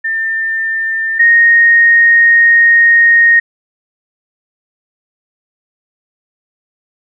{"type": "tone pair in turn", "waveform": "sine", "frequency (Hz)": [1797, 1860.4], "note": ["A6", "A#6"], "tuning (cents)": [36, -4], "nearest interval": "minor second", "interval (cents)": 60, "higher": "second", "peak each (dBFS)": [-13, -4], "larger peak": "second", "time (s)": [[0.04, 1.19], [1.19, 3.4]], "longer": "second", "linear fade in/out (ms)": 10, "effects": []}